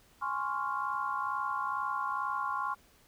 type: chord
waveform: sine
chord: Db major seventh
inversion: second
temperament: equal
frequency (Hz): 830.6 / 1046.5 / 1108.7 / 1396.9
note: Ab5 / C6 / Db6 / F6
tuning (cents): 0 / 0 / 0 / 0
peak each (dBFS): -39 / -35 / -35 / -38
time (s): 0.21-2.75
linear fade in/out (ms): 20
effects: pink hiss -63 dBFS RMS until 3.07 s